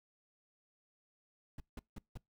brown noise bursts, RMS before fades -44 dBFS, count 4, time 1.58-2.174 s, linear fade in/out 2 ms, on 21 ms, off 170 ms, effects noise-tail reverb RT60 0.2 s tail -25 dB re dry

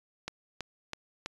click train, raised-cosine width 0.2 ms, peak -18 dBFS, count 4, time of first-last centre 0.28-1.26 s, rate 3.06 Hz, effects resampled to 24000 Hz

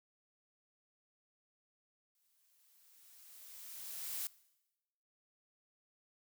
blue noise with exponential growth, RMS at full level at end -39 dBFS, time 2.15-4.27 s, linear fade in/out 2 ms, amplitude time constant 460 ms, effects noise-tail reverb RT60 1.0 s tail -21 dB re dry

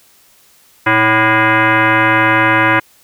sine tone with frequency modulation, 323.1 Hz, E4, 35 cents flat, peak -8 dBFS, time 0.86-2.8 s, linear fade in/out 10 ms, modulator 439 Hz, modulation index 4.4, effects white hiss -49 dBFS RMS until 3.03 s

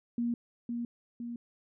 sine tone with echo, 237 Hz, A#3, 29 cents sharp, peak -28 dBFS, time 0.18-0.34 s, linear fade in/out 2 ms, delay 510 ms, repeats 2, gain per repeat -4 dB, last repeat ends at 1.36 s, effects none

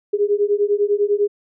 sine beating tone pair, 405.4 / 415.4 Hz, G#4 / G#4, -42 / 0 cents, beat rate 10 Hz, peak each -18 dBFS, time 0.13-1.28 s, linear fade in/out 10 ms, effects none

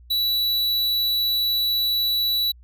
square tone, 3938 Hz, B7, 6 cents flat, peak -20 dBFS, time 0.1-2.52 s, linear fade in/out 10 ms, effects added 60 Hz sine -45 dBFS peak until 2.63 s

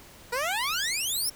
15% pulse exponential sweep, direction up, 466.2 to 5588 Hz, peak -20 dBFS, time 0.32-1.3 s, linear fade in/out 10 ms, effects pink hiss -50 dBFS RMS until 1.35 s

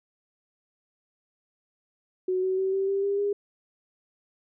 sine tone with pitch steps, 370 / 375.8 / 381.7 / 387.7 / 393.8 / 400 / 406.3 Hz, F#4 / F#4 / G4 / G4 / G4 / G4 / G#4, 0 / +27 / -46 / -19 / +8 / +35 / -38 cents, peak -23 dBFS, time 2.28-3.33 s, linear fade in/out 5 ms, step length 150 ms, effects none

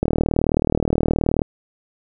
click train, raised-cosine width 2 ms, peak -4 dBFS, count 55, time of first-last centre 0.03-1.418 s, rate 38.9 Hz, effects none

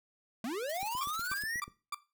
square linear sweep, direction up, 207.7 to 1969 Hz, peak -35 dBFS, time 0.44-1.6 s, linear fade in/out 2 ms
blue noise with tremolo, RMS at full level -43 dBFS, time 0.69-1.43 s, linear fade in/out 5 ms, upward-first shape sine, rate 18 Hz, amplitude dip 85%
click train, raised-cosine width 3 ms, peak -36 dBFS, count 8, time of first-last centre 0.83-1.68 s, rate 8.24 Hz
40% pulse tone bursts, 1174.7 Hz, D6, in tune, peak -33 dBFS, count 4, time 1.01-1.946 s, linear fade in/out 2 ms, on 24 ms, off 280 ms
effects noise-tail reverb RT60 0.3 s tail -17 dB re dry

